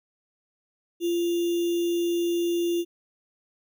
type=tone with sample-and-hold; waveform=sine; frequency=344.2 Hz; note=F4; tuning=25 cents flat; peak=-22 dBFS; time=1-2.85 s; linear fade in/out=50 ms; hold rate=3150 Hz; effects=none